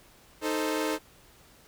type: chord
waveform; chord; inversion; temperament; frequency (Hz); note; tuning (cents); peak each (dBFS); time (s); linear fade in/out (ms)
sawtooth; A diminished; second; equal; 311.1 / 440 / 523.3; Eb4 / A4 / C5; 0 / 0 / 0; -26 / -28 / -30; 0.41-0.99; 50
effects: pink hiss -57 dBFS RMS until 1.67 s